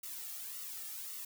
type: noise with flanger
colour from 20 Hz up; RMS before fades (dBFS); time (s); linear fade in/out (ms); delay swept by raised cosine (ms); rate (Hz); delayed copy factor
blue; -44; 0.03-1.25; 5; 1.2 to 2.02; 1.8; -0.65
effects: none